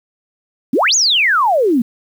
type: exponential two-way sweep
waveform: sine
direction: up then down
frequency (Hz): 220 to 7040 to 220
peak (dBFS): -10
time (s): 0.73-1.82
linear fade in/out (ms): 5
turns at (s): 0.95
effects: 7-bit